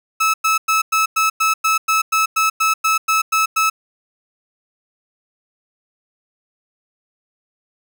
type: tone bursts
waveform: 30% pulse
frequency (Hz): 1300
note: E6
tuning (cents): -24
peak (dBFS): -11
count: 15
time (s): 0.2-3.7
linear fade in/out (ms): 10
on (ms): 140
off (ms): 100
effects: none

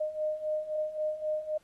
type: beating tone pair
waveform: sine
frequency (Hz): 612 / 615.8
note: D#5 / D#5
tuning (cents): -29 / -18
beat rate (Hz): 3.8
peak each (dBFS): -35 / -31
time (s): 0-1.58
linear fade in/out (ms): 10
effects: pink hiss -68 dBFS RMS until 1.63 s + AAC 32 kbps

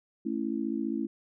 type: chord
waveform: sine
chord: A major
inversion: none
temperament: just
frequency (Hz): 220 / 275 / 330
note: A3 / C#4 / E4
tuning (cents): 0 / -14 / +2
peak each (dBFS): -33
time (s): 0.25-1.07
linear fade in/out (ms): 10
effects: none

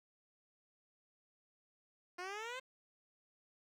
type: exponential sweep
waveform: 10% pulse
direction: up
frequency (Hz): 349.3 to 530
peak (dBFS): -34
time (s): 2.18-2.6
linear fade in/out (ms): 10
effects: low-pass 6000 Hz 12 dB/octave + 11-bit

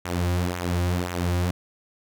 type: tone with flanger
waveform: sawtooth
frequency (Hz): 88.5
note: F2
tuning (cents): +23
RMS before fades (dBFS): -25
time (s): 0.05-1.51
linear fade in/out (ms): 5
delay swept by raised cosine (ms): 0.2 to 4.6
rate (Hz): 1.9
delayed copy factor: -0.65
effects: none

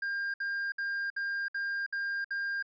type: tone bursts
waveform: triangle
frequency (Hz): 1603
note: G6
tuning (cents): +38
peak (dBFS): -29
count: 7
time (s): 0.02-2.626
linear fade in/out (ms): 5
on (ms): 320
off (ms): 61
effects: resampled to 16000 Hz

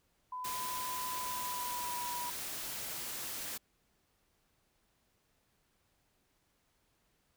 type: tone with pitch glide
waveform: sine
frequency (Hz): 1004 to 972.6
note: B5 to B5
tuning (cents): +28 to -27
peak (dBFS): -38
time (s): 0.32-2.3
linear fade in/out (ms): 5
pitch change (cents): -55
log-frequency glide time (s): 1.17-2.03
type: noise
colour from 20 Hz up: white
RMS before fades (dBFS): -41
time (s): 0.44-3.58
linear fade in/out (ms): 10
effects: pink hiss -75 dBFS RMS until 7.36 s

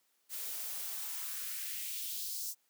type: noise with high-pass filter sweep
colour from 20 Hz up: blue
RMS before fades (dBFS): -40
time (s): 0.29-2.55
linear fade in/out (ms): 50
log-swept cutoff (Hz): 310 to 6000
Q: 1.8
effects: white hiss -75 dBFS RMS until 2.69 s + high-pass 200 Hz 12 dB/octave

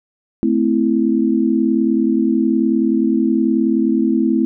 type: chord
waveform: sine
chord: A minor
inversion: none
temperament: equal with one note detuned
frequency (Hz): 220 / 258.9 / 329.6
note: A3 / C4 / E4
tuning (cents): 0 / -18 / 0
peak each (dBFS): -17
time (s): 0.43-4.45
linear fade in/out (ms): 0
effects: none

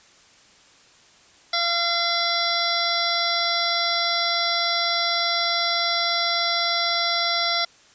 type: harmonic tone with a mistuned harmonic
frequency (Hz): 686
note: F5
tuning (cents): -31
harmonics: 1 / 2 / 3 / 5 / 6 / 7 / 8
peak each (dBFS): -28 / -28 / -28 / -28 / -28 / -28 / -28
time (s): 1.53-7.65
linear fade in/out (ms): 5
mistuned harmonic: 6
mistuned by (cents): -33
effects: white hiss -53 dBFS RMS until 7.94 s + resampled to 16000 Hz

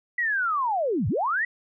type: linear two-way sweep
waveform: sine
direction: down then up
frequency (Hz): 1975.5 to 82.4 to 1975.5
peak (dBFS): -22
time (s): 0.18-1.45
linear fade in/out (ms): 5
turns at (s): 1.08
effects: none

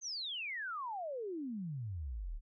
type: exponential sweep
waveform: sine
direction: down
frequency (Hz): 6460 to 32.81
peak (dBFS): -38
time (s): 0.01-2.41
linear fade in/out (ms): 50
effects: none

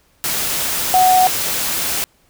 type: tone in noise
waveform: sine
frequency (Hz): 740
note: F#5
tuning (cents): 0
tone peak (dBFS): -9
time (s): 0.94-1.27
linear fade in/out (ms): 0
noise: white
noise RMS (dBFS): -20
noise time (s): 0.24-2.04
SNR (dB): +8
effects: pink hiss -57 dBFS RMS until 2.29 s

